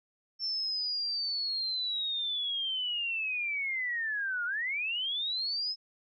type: linear two-way sweep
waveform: sine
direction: down then up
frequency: 5400 to 1396.9 to 5200 Hz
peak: -30 dBFS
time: 0.39-5.76 s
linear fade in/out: 50 ms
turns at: 4.45 s
effects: none